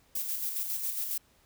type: noise with tremolo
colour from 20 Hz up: violet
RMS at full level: -32 dBFS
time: 0.15-1.18 s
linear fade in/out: 5 ms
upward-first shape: square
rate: 7.3 Hz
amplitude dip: 40%
effects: pink hiss -65 dBFS RMS until 1.45 s